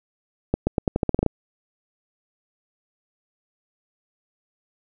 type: accelerating click train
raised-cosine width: 2 ms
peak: -6 dBFS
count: 11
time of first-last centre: 0.54-1.263 s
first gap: 130 ms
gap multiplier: 0.86
effects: none